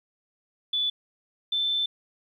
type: tone pair in turn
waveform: sine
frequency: 3469 / 3536 Hz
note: A7 / A7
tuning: -25 / +8 cents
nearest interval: unison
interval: 33 cents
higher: second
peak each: -23 dBFS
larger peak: neither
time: 0.73-0.9 / 1.52-1.86 s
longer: second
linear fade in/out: 5 ms
effects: 10-bit